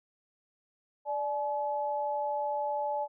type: tone pair together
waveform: sine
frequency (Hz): 587.3 / 854.4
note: D5 / G#5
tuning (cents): 0 / +49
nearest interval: tritone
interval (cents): 649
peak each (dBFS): -33 / -31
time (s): 1.05-3.08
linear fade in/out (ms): 50
effects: none